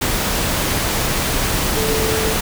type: tone in noise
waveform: sine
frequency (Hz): 440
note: A4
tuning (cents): 0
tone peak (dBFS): -21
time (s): 1.76-2.34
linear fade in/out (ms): 10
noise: pink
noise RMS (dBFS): -19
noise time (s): 0.01-2.41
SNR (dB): -5
effects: none